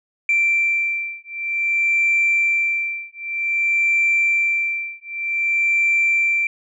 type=beating tone pair; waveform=sine; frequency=2349 / 2349.53 Hz; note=D7 / D7; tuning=0 / 0 cents; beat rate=0.53 Hz; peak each=-19 dBFS; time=0.29-6.47 s; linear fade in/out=2 ms; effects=tanh soft clip ceiling -10 dBFS